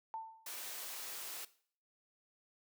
sine tone with exponential decay, 892 Hz, A5, 23 cents sharp, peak -37 dBFS, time 0.14-0.59 s, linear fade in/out 0 ms, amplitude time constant 97 ms
white noise, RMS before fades -45 dBFS, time 0.46-1.45 s, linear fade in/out 5 ms
effects noise-tail reverb RT60 0.5 s tail -17 dB re dry + high-pass 400 Hz 12 dB/octave

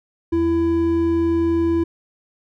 triangle tone pair together, 83.26 / 333.6 Hz, E2 / E4, +18 / +21 cents, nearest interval 2 octaves, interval 2403 cents, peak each -24 / -14 dBFS, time 0.32-1.84 s, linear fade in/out 10 ms, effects none

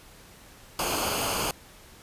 pink noise with comb filter, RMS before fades -28 dBFS, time 0.79-1.51 s, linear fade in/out 2 ms, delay 0.53 ms, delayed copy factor -0.65, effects pink hiss -51 dBFS RMS until 2.02 s + resampled to 32000 Hz

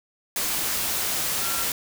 sine tone in noise, 1366 Hz, F6, 39 cents flat, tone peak -34 dBFS, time 1.42-1.64 s, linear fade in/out 2 ms, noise white, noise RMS -26 dBFS, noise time 0.36-1.72 s, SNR -11 dB, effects none

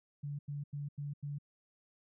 sine tone bursts, 144 Hz, D3, 34 cents flat, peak -37 dBFS, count 5, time 0.23-1.386 s, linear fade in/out 10 ms, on 160 ms, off 89 ms, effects none

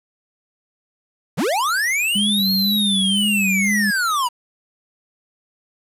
square linear two-way sweep, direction up then down, 110 to 4284 to 934 Hz, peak -18 dBFS, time 1.37-4.29 s, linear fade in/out 20 ms, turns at 2.52 s
sine tone with vibrato, 200 Hz, G3, 35 cents sharp, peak -19 dBFS, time 2.15-3.91 s, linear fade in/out 10 ms, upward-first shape sine, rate 2 Hz, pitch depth 73 cents each way
effects resampled to 32000 Hz + 7-bit

